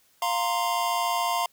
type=chord; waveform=square; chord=F suspended fourth; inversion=none; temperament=equal; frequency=698.5 / 932.3 / 1046.5 Hz; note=F5 / Bb5 / C6; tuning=0 / 0 / 0 cents; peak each=-29 / -29 / -29 dBFS; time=0.22-1.46 s; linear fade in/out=2 ms; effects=white hiss -63 dBFS RMS until 1.52 s